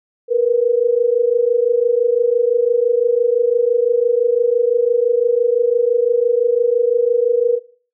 sine tone pair together, 464.1 / 490 Hz, A#4 / B4, -8 / -14 cents, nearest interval minor second, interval 94 cents, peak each -15 dBFS, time 0.28-7.6 s, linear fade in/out 50 ms, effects noise-tail reverb RT60 0.4 s tail -17 dB re dry

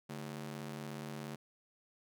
sawtooth ring-modulated tone, 181.1 Hz, F#3, 37 cents flat, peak -35 dBFS, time 0.09-1.36 s, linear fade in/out 10 ms, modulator 38.4 Hz, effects none

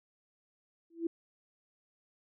sine tone with exponential growth, 333.4 Hz, E4, 20 cents sharp, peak -26 dBFS, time 0.9-1.07 s, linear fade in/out 5 ms, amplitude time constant 36 ms, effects none

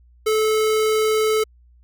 square tone, 434.2 Hz, A4, 23 cents flat, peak -17 dBFS, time 0.26-1.44 s, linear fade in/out 10 ms, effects added 60 Hz sine -49 dBFS peak until 1.83 s

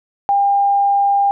sine tone, 801 Hz, G5, 37 cents sharp, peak -11 dBFS, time 0.29-1.31 s, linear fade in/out 0 ms, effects none

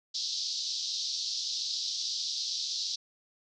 pink band-pass noise, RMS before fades -34 dBFS, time 0.14-2.96 s, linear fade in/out 10 ms, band 3800 to 5700 Hz, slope 48 dB/octave, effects none

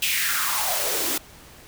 white noise with high-pass filter sweep, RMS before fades -24 dBFS, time 0.02-1.18 s, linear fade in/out 5 ms, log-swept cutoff 2800 to 270 Hz, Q 4.3, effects pink hiss -47 dBFS RMS until 1.67 s

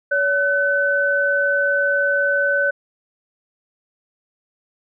sine tone pair together, 566.4 / 1512 Hz, C#5 / F#6, +37 / +37 cents, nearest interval octave + perfect fourth, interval 1700 cents, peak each -20 / -17 dBFS, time 0.11-2.71 s, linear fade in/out 10 ms, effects none

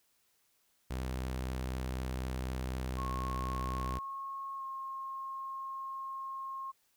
sawtooth tone, 64 Hz, C2, 38 cents flat, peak -31 dBFS, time 0.9-3.99 s, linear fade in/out 10 ms
sine tone with pitch glide, 1088 to 1073.6 Hz, C#6 to C6, -33 to +44 cents, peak -38 dBFS, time 2.97-6.72 s, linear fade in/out 20 ms, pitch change -23 cents, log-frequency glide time 4.57-4.63 s
effects white hiss -73 dBFS RMS until 6.96 s

